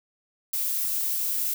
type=noise; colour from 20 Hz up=violet; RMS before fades=-27 dBFS; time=0.53-1.54 s; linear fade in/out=5 ms; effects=none